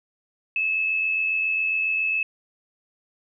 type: tone with amplitude modulation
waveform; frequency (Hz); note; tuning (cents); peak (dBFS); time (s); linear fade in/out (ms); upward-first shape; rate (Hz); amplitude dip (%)
sine; 2600; E7; -24; -19; 0.56-2.23; 2; sine; 87.3; 40
effects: none